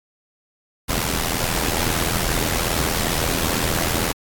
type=noise with amplitude modulation; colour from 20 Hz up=pink; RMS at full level=-19 dBFS; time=0.88-4.13 s; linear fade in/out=20 ms; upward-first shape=sine; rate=82.3 Hz; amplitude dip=70%; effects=AAC 64 kbps